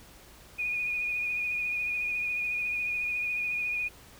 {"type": "tone with vibrato", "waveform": "sine", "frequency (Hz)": 2457, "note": "D#7", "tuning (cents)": -22, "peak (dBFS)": -28, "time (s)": [0.58, 3.89], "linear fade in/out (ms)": 20, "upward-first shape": "sine", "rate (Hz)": 14, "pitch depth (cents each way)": 23, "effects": ["added 60 Hz sine -59 dBFS peak until 4.19 s", "pink hiss -53 dBFS RMS until 4.19 s"]}